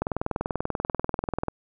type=click train; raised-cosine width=1 ms; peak=-12 dBFS; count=31; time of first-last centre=0.02-1.483 s; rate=20.5 Hz; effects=none